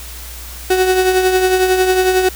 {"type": "tone with tremolo", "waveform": "35% pulse", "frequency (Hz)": 371.9, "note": "F#4", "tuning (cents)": 9, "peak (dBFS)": -7, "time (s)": [0.7, 2.29], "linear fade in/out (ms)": 5, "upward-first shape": "triangle", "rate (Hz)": 11, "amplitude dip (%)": 55, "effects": ["added 60 Hz sine -31 dBFS peak until 2.35 s", "white hiss -33 dBFS RMS until 2.35 s"]}